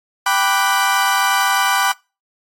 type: chord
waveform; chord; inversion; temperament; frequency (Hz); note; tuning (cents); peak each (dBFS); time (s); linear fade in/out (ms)
35% pulse; G major seventh; none; equal; 784 / 987.8 / 1174.7 / 1480; G5 / B5 / D6 / F#6; 0 / 0 / 0 / 0; -18; 0.26-1.92; 5
effects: noise-tail reverb RT60 0.3 s tail -25 dB re dry + AAC 48 kbps